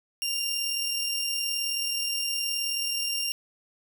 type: tone pair together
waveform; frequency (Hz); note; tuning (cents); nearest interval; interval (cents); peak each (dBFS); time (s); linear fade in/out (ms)
sawtooth; 2794 / 5549; F7 / F8; 0 / -12; octave; 1188; -27; 0.22-3.32; 0
effects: none